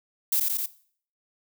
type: noise with echo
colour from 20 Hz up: violet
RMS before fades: -23 dBFS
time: 0.32-0.4 s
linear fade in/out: 5 ms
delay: 87 ms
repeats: 3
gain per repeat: -2 dB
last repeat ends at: 0.661 s
effects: noise-tail reverb RT60 0.5 s tail -17 dB re dry